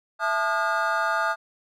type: tone cluster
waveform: triangle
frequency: 663 / 873 / 1220 / 1432 / 1614 Hz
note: E5 / A5 / D#6 / F6 / G#6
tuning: +10 / -14 / -34 / +43 / -50 cents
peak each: -27 / -27 / -25 / -25 / -31 dBFS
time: 0.19-1.36 s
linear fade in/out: 50 ms
effects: none